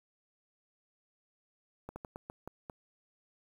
slowing click train, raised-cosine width 1 ms, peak -28 dBFS, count 7, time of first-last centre 1.89-2.698 s, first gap 70 ms, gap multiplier 1.26, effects 9-bit

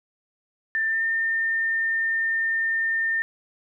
sine tone with pitch glide, 1783 to 1810 Hz, A6 to A6, +22 to +48 cents, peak -21 dBFS, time 0.75-3.22 s, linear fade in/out 0 ms, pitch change +26 cents, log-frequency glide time 0.86-1.03 s, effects none

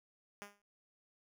5% pulse tone with exponential decay, 203.7 Hz, G#3, 33 cents flat, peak -32 dBFS, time 0.42-0.62 s, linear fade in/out 0 ms, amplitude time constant 42 ms, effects none

